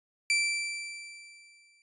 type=tone with exponential decay; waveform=sawtooth; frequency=2338 Hz; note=D7; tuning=8 cents flat; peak=-19 dBFS; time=0.3-1.82 s; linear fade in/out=1 ms; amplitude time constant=330 ms; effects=resampled to 24000 Hz